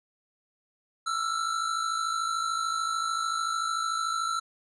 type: tone pair together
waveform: square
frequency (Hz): 1323 / 1376.5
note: E6 / F6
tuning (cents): +6 / -25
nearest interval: minor second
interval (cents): 69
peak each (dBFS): -29 / -34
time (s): 1.06-4.4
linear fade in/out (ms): 10
effects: resampled to 22050 Hz